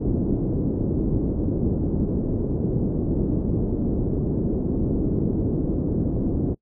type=low-pass noise; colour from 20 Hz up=white; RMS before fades=-23 dBFS; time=0-6.55 s; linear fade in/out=20 ms; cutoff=350 Hz; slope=24 dB/octave; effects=noise-tail reverb RT60 0.1 s tail -23 dB re dry